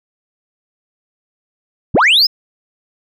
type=linear sweep; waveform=sine; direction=up; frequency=36.97 to 5274 Hz; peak=-5 dBFS; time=1.94-2.27 s; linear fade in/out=10 ms; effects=tanh soft clip ceiling -6 dBFS